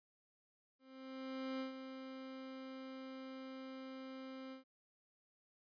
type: tone with ADSR envelope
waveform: 30% pulse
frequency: 263.4 Hz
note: C4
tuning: 12 cents sharp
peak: -37 dBFS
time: 0.79-4.64 s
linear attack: 810 ms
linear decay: 120 ms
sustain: -8 dB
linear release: 120 ms
effects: resampled to 11025 Hz